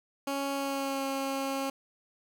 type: tone with pitch glide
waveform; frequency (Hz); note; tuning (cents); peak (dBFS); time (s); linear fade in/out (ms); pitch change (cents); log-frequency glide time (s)
15% pulse; 277.2 to 271.7; C#4 to C#4; 0 to -35; -24; 0.27-1.7; 5; -35; 0.54-1.05
effects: none